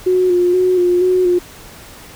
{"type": "tone with vibrato", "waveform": "sine", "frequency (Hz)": 361.2, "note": "F#4", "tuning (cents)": -42, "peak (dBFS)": -10, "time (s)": [0.06, 1.39], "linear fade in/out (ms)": 10, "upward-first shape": "square", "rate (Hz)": 2.1, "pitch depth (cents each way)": 29, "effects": ["pink hiss -38 dBFS RMS until 2.15 s"]}